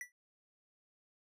square tone with exponential decay, 1963 Hz, B6, 11 cents flat, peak -38 dBFS, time 0.01-0.12 s, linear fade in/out 1 ms, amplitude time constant 22 ms, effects resampled to 32000 Hz

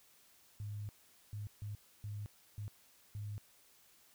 sine tone bursts at uneven times, 103.83 Hz, G#2, in tune, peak -40 dBFS, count 6, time 0.6-0.89 / 1.33-1.47 / 1.62-1.75 / 2.04-2.26 / 2.58-2.68 / 3.15-3.38 s, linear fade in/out 0 ms, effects white hiss -66 dBFS RMS until 4.14 s

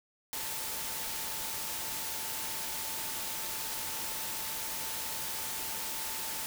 sine tone in noise, 887 Hz, A5, 14 cents sharp, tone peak -48 dBFS, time 0.33-6.46 s, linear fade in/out 0 ms, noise white, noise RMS -37 dBFS, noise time 0.33-6.46 s, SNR -14 dB, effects none

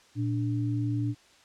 sine tone pair together, 116.28 / 293 Hz, A#2 / D4, -4 / -4 cents, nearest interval octave + major third, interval 1600 cents, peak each -27 / -31 dBFS, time 0.15-1.15 s, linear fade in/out 50 ms, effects white hiss -58 dBFS RMS until 1.44 s + low-pass 6000 Hz 12 dB/octave

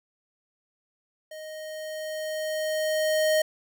square tone with level ramp, 622.3 Hz, D#5, in tune, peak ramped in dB -39 to -20 dBFS, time 1.31-3.42 s, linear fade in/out 5 ms, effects none

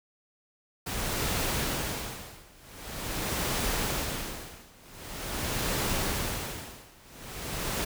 pink noise with tremolo, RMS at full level -29 dBFS, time 0.86-7.85 s, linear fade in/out 10 ms, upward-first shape sine, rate 0.45 Hz, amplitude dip 95%, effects none

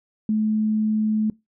sine tone, 215.7 Hz, A3, 34 cents flat, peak -18 dBFS, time 0.29-1.3 s, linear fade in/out 2 ms, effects noise-tail reverb RT60 0.2 s tail -22 dB re dry

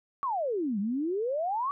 sine exponential two-way sweep, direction down then up, 1162 to 192.1 to 1162 Hz, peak -27 dBFS, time 0.23-1.71 s, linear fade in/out 0 ms, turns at 0.79 s, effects none

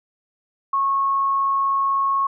sine tone, 1096 Hz, C#6, 20 cents flat, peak -17 dBFS, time 0.73-2.27 s, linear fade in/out 5 ms, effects none

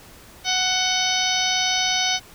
harmonic tone with a mistuned harmonic, 741 Hz, F#5, 2 cents sharp, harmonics 1 / 2 / 3 / 4 / 5 / 6 / 7 / 8, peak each -27 / -30 / -27 / -26 / -26 / -29 / -29 / -27 dBFS, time 0.44-2.2 s, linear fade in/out 50 ms, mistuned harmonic 4, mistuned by +45 cents, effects pink hiss -46 dBFS RMS until 2.34 s

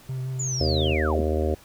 triangle tone with vibrato, 130 Hz, C3, 11 cents flat, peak -25 dBFS, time 0.09-0.94 s, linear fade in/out 5 ms, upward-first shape sine, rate 6.1 Hz, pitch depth 19 cents each way
sine linear sweep, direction down, 7160 to 51.5 Hz, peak -27 dBFS, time 0.39-1.22 s, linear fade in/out 10 ms
harmonic tone, 77.78 Hz, D#2, in tune, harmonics 1 / 3 / 4 / 5 / 6 / 7 / 8 / 9, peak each -24 / -32 / -32 / -28 / -33 / -30 / -35 / -36 dBFS, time 0.6-1.55 s, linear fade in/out 10 ms
effects pink hiss -51 dBFS RMS until 1.64 s

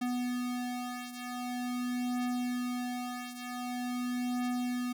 square beating tone pair, 246.9 / 247.35 Hz, B3 / B3, 0 / +3 cents, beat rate 0.45 Hz, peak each -35 / -39 dBFS, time 0.01-4.93 s, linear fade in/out 10 ms, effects none

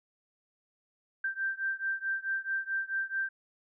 sine beating tone pair, 1568 / 1572.6 Hz, G6 / G6, 0 / +5 cents, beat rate 4.6 Hz, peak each -33 / -34 dBFS, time 1.24-3.29 s, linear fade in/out 5 ms, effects none

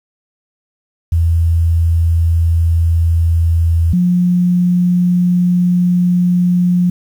sine tone pair in turn, 83.2 / 178.03 Hz, E2 / F3, +17 / +34 cents, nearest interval octave + minor second, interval 1317 cents, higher second, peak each -9 dBFS, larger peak neither, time 1.12-3.93 / 3.93-6.9 s, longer second, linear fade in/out 5 ms, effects 7-bit

